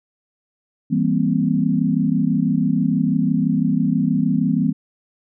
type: chord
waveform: sine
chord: C dominant seventh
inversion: first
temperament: just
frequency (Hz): 163.52 / 196.22 / 235.5 / 261.6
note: E3 / G3 / Bb3 / C4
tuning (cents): -14 / +2 / +18 / 0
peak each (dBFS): -21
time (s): 0.9-4.73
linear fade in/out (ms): 20
effects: none